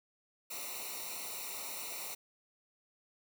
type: noise with comb filter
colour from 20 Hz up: white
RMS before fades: -42 dBFS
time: 0.5-2.15 s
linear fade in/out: 10 ms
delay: 0.61 ms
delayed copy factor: -1
effects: none